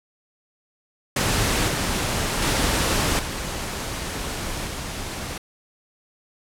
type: noise with level steps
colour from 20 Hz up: pink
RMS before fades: -21 / -24 / -21 / -29 / -31 dBFS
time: 1.16-5.38 s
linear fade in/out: 5 ms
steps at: 1.68 / 2.42 / 3.19 / 4.67 s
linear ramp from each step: 2 ms
effects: low-pass 11000 Hz 12 dB/octave